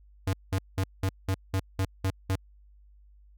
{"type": "tone bursts", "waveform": "square", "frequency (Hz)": 95.3, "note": "G2", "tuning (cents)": -48, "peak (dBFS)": -25, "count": 9, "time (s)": [0.27, 2.357], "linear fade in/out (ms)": 5, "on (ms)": 63, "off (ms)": 190, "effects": ["added 50 Hz sine -53 dBFS peak until 3.37 s"]}